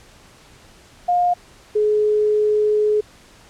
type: tone pair in turn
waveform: sine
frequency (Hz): 710 / 423.1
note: F5 / G#4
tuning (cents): +28 / +32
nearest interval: major sixth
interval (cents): 896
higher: first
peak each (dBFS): -14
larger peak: neither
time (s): 1.08-1.34 / 1.75-3.01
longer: second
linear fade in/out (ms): 10
effects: pink hiss -48 dBFS RMS until 3.49 s + low-pass 9000 Hz 12 dB/octave